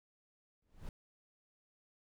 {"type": "noise with exponential growth", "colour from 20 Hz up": "brown", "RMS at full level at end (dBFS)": -41, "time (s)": [0.62, 0.89], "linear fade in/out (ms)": 2, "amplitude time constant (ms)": 57, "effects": []}